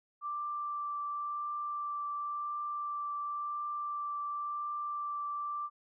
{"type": "tone with vibrato", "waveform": "sine", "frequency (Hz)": 1174.7, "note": "D6", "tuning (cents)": 0, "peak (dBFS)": -34, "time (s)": [0.21, 5.7], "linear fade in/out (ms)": 50, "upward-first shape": "triangle", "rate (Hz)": 0.94, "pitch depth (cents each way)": 10, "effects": []}